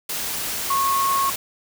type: tone in noise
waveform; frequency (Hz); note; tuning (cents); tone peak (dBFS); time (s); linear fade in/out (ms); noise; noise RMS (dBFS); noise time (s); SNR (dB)
sine; 1094; C#6; -23; -18; 0.7-1.3; 5; white; -27; 0.09-1.36; +6
effects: none